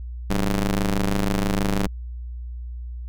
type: ring-modulated tone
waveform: sawtooth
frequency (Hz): 101.3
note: G#2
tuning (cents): -43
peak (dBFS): -13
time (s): 0.3-1.87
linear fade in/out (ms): 0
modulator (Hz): 88.2
effects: added 60 Hz sine -30 dBFS peak until 3.08 s